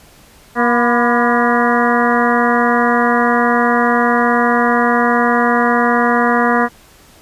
harmonic tone with a mistuned harmonic, 238.8 Hz, A#3, 42 cents sharp, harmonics 1 / 2 / 3 / 4 / 5 / 6 / 7 / 8, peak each -16 / -18 / -18 / -19 / -19 / -22 / -21 / -22 dBFS, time 0.55-6.69 s, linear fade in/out 50 ms, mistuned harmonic 4, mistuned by +70 cents, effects pink hiss -45 dBFS RMS until 7.21 s + resampled to 32000 Hz

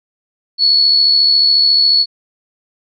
sine tone with amplitude modulation, 4400 Hz, C#8, 14 cents flat, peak -6 dBFS, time 0.58-2.06 s, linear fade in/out 50 ms, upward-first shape sine, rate 74.1 Hz, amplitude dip 40%, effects none

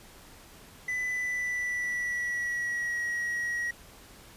triangle tone with pitch glide, 1998 to 1905.6 Hz, B6 to A#6, +20 to +38 cents, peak -27 dBFS, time 0.88-3.71 s, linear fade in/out 5 ms, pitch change -82 cents, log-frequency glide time 1.09-3.01 s, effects pink hiss -52 dBFS RMS until 4.36 s + resampled to 32000 Hz

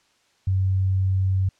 sine tone, 95 Hz, F#2, 46 cents sharp, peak -18 dBFS, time 0.47-1.49 s, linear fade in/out 5 ms, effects white hiss -63 dBFS RMS until 1.59 s + low-pass 6000 Hz 12 dB/octave

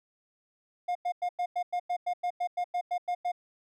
triangle tone bursts, 712 Hz, F5, 33 cents sharp, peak -25 dBFS, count 15, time 0.88-3.319 s, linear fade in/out 10 ms, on 73 ms, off 96 ms, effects none

